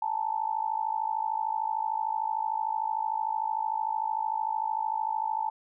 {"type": "tone with amplitude modulation", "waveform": "sine", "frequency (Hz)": 880, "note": "A5", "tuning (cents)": 0, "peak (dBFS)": -23, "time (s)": [0.02, 5.5], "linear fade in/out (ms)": 5, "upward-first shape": "sine", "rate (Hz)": 53.3, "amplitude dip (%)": 90, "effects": []}